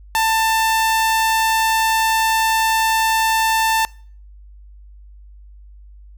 sawtooth tone, 890 Hz, A5, 20 cents sharp, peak -11 dBFS, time 0.15-3.85 s, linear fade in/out 0 ms, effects noise-tail reverb RT60 0.5 s tail -25 dB re dry + added 50 Hz sine -39 dBFS peak until 6.17 s

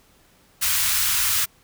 white band-stop noise, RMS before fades -21 dBFS, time 0.61-1.46 s, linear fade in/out 20 ms, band 120 to 1100 Hz, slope 24 dB/octave, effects pink hiss -57 dBFS RMS until 1.63 s

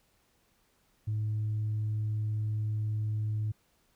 sine tone, 107.3 Hz, A2, 43 cents flat, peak -27 dBFS, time 1.07-3.52 s, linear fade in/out 10 ms, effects tanh soft clip ceiling -26 dBFS + pink hiss -70 dBFS RMS until 3.95 s

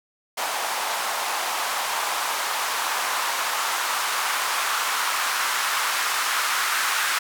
blue noise with band-pass filter sweep, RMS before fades -25 dBFS, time 0.37-7.19 s, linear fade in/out 10 ms, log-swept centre 820 to 1300 Hz, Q 2, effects none

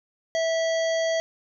harmonic tone, 654 Hz, E5, 14 cents flat, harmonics 1 / 3 / 5 / 7 / 9 / 10, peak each -22 / -32 / -36 / -39 / -41 / -42 dBFS, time 0.35-1.2 s, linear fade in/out 0 ms, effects none

